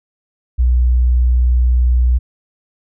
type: tone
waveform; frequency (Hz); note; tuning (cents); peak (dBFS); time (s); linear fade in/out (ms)
sine; 61.4; B1; -9; -9; 0.58-2.19; 20
effects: none